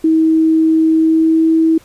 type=tone with pitch glide; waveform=sine; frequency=319.9 to 323.2 Hz; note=D#4 to E4; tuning=+48 to -34 cents; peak=-8 dBFS; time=0.04-1.78 s; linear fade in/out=5 ms; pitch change=+18 cents; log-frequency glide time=0.94-1.5 s; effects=pink hiss -46 dBFS RMS until 1.84 s + resampled to 32000 Hz